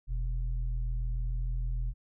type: tone pair together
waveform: sine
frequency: 43.38 / 122.5 Hz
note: F1 / B2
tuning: -11 / -14 cents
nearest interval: octave + tritone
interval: 1797 cents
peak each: -29 / -39 dBFS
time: 0.07-1.94 s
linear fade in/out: 50 ms
effects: none

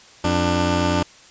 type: tone pair together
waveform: 15% pulse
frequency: 88.39 / 297.3 Hz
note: F2 / D4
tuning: +21 / +21 cents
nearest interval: octave + major sixth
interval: 2100 cents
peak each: -14 dBFS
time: 0.24-1.03 s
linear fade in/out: 5 ms
effects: white hiss -47 dBFS RMS until 1.3 s + resampled to 16000 Hz

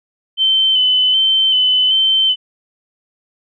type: tone with vibrato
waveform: sine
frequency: 3059 Hz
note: G7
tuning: 43 cents flat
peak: -10 dBFS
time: 0.37-2.36 s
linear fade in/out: 50 ms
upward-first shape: square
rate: 1.3 Hz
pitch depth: 21 cents each way
effects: none

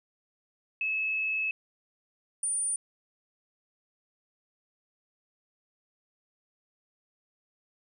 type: tone pair in turn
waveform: sine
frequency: 2592 / 9309 Hz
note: E7 / D9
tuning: -30 / -16 cents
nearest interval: octave + minor seventh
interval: 2214 cents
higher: second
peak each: -27 / -27 dBFS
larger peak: neither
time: 0.81-1.51 / 2.43-2.76 s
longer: first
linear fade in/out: 2 ms
effects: none

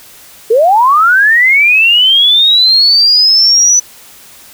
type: linear sweep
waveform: sine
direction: up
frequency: 419.7 to 6000 Hz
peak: -4 dBFS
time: 0.5-3.8 s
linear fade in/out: 10 ms
effects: white hiss -37 dBFS RMS until 4.53 s

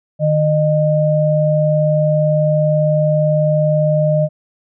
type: tone pair together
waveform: sine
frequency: 153 / 612 Hz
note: D#3 / D#5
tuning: -29 / -29 cents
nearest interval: 2 octaves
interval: 2400 cents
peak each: -14 dBFS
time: 0.19-4.29 s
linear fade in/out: 50 ms
effects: none

